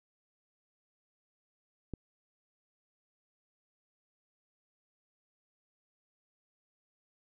click, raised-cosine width 3 ms, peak -25 dBFS, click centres 1.937 s, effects none

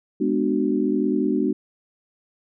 sine chord, G# half-diminished seventh, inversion none, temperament just, 207.7 / 249.2 / 299 / 373.8 Hz, G#3 / B3 / D4 / F#4, 0 / +16 / +31 / +18 cents, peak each -25 / -24 / -23 / -25 dBFS, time 0.2-1.53 s, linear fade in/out 10 ms, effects none

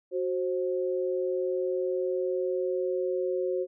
sine tone pair together, 370 / 530.2 Hz, F#4 / C5, 0 / +23 cents, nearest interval tritone, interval 623 cents, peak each -28 / -30 dBFS, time 0.11-3.67 s, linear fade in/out 50 ms, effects none

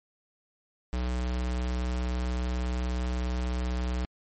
square tone, 61.74 Hz, B1, in tune, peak -28 dBFS, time 0.93-4.05 s, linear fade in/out 0 ms, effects MP3 32 kbps

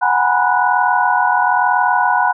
sine tone cluster, 735 / 822 / 959 / 1000 / 1473 Hz, F#5 / G#5 / A#5 / B5 / F#6, -12 / -18 / +49 / +21 / -8 cents, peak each -18 dBFS, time 0.01-2.33 s, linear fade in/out 20 ms, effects none

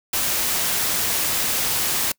white noise, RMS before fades -22 dBFS, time 0.13-2.12 s, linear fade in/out 5 ms, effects noise-tail reverb RT60 0.1 s tail -25 dB re dry

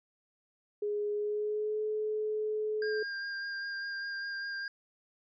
sine tone with pitch glide, 415.3 to 428.5 Hz, G#4 to A4, 0 to -46 cents, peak -30 dBFS, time 0.82-3.03 s, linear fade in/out 5 ms, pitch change +54 cents, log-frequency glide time 1.13-1.81 s
square tone with vibrato, 1603 Hz, G6, 38 cents sharp, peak -36 dBFS, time 2.82-4.68 s, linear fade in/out 2 ms, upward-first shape sine, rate 5 Hz, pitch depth 15 cents each way
effects resampled to 16000 Hz

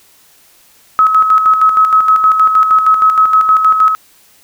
sine tone with tremolo, 1282 Hz, E6, 49 cents flat, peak -4 dBFS, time 0.99-3.95 s, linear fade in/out 0 ms, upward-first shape square, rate 6.4 Hz, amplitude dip 50%, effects white hiss -47 dBFS RMS until 4.43 s

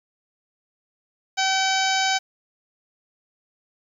harmonic tone with a mistuned harmonic, 766 Hz, G5, 40 cents flat, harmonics 1 / 2 / 3 / 4 / 5 / 6 / 7 / 8 / 9, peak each -23 / -26 / -28 / -29 / -30 / -31 / -31 / -32 / -33 dBFS, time 1.37-2.19 s, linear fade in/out 20 ms, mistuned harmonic 7, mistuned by -49 cents, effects 9-bit

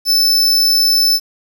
45% pulse tone, 5274 Hz, E8, in tune, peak -10 dBFS, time 0.05-1.2 s, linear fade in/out 50 ms, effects 7-bit

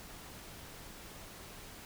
silence, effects pink hiss -50 dBFS RMS until 1.85 s

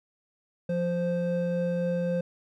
triangle tone pair together, 174.92 / 521 Hz, F3 / C5, +3 / -7 cents, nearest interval octave + perfect fifth, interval 1890 cents, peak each -26 dBFS, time 0.69-2.21 s, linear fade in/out 5 ms, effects none

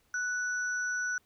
sine tone pair together, 1480 / 5907 Hz, F#6 / F#8, 0 / -4 cents, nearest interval 2 octaves, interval 2396 cents, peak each -30 / -40 dBFS, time 0.14-1.18 s, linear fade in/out 2 ms, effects pink hiss -70 dBFS RMS until 1.25 s

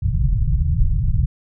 pink low-pass noise, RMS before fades -17 dBFS, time 0.02-1.26 s, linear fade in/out 10 ms, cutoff 150 Hz, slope 48 dB/octave, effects none

